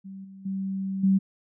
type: tone with level steps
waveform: sine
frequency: 192.9 Hz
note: G3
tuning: 28 cents flat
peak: -37 / -42 / -27 / -17 dBFS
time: 0.04-1.19 s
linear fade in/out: 20 ms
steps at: 0.24 / 0.45 / 1.03 s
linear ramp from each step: 10 ms
effects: none